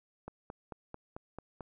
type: click train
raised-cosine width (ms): 1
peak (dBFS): -28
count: 7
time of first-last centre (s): 0.28-1.607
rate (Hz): 4.52
effects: none